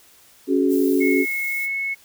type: chord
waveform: sine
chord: C# suspended fourth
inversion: none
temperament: equal with one note detuned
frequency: 277.2 / 370 / 421.6 Hz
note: C#4 / F#4 / G#4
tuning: 0 / 0 / +26 cents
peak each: -18 / -20 / -23 dBFS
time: 0.47-1.26 s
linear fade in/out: 50 ms
type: noise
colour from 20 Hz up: violet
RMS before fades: -35 dBFS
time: 0.68-1.69 s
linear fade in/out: 50 ms
type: tone with pitch glide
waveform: sine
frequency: 2176 to 2194 Hz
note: C#7 to C#7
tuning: -33 to -18 cents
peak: -22 dBFS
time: 1-1.95 s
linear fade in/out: 20 ms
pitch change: +15 cents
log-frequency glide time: 1.5-1.7 s
effects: white hiss -52 dBFS RMS until 2.04 s